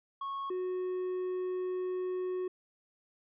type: tone pair in turn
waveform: triangle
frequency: 1100 / 367.1 Hz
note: C#6 / F#4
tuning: -14 / -14 cents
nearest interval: octave + perfect fifth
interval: 1900 cents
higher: first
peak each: -33 / -30 dBFS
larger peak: second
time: 0.21-0.5 / 0.5-2.48 s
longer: second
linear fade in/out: 5 ms
effects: resampled to 8000 Hz